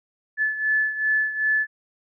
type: beating tone pair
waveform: sine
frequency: 1732 / 1734.6 Hz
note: A6 / A6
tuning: -28 / -25 cents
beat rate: 2.6 Hz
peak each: -21 / -26 dBFS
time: 0.37-1.67 s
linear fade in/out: 50 ms
effects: none